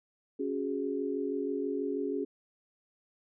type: chord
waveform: sine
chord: C# suspended fourth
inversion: none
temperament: just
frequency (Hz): 277.2 / 369.6 / 415.8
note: C#4 / F#4 / G#4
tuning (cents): 0 / -2 / +2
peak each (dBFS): -34 / -36 / -34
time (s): 0.39-2.25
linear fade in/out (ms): 10
effects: none